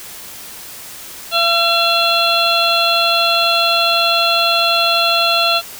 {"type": "harmonic tone with a mistuned harmonic", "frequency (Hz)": 678, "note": "E5", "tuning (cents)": 49, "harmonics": [1, 2, 4, 5, 6], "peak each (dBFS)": [-18, -18, -18, -18, -18], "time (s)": [1.31, 5.62], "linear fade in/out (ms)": 50, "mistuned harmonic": 6, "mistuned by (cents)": 26, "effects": ["white hiss -33 dBFS RMS until 5.79 s"]}